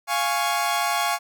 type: chord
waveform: sawtooth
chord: Db major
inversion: first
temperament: equal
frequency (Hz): 698.5 / 830.6 / 1108.7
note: F5 / Ab5 / Db6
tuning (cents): 0 / 0 / 0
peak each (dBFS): -22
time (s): 0.07-1.19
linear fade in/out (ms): 50
effects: none